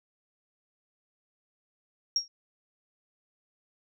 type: tone with exponential decay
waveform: sine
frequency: 5588 Hz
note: F8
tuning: in tune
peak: -19 dBFS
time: 2.16-2.28 s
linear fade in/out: 2 ms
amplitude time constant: 26 ms
effects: tanh soft clip ceiling -16 dBFS